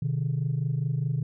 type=tone pair together; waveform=sine; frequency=126.9 / 151.77 Hz; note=B2 / D#3; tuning=+47 / -43 cents; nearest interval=minor third; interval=310 cents; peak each=-26 / -26 dBFS; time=0.02-1.23 s; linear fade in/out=5 ms; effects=tanh soft clip ceiling -20 dBFS